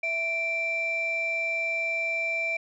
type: tone pair together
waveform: sine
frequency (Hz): 659 / 2348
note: E5 / D7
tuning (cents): -1 / -1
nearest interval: octave + minor seventh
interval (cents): 2200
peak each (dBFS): -32 / -25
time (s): 0.03-2.57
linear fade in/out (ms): 5
effects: tanh soft clip ceiling -21 dBFS